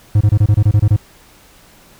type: tone bursts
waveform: triangle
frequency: 104.3 Hz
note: G#2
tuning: 8 cents sharp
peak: -5 dBFS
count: 10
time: 0.15-0.964 s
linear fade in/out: 5 ms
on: 58 ms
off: 26 ms
effects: pink hiss -46 dBFS RMS until 1.99 s